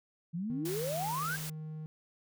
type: exponential sweep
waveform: sine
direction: up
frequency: 158.7 to 1661.2 Hz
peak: -33 dBFS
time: 0.33-1.37 s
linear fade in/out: 20 ms
type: tone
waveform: triangle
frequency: 155.56 Hz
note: D#3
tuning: in tune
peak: -37 dBFS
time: 0.5-1.86 s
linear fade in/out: 0 ms
type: noise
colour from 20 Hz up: white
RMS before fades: -42 dBFS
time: 0.65-1.5 s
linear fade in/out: 5 ms
effects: none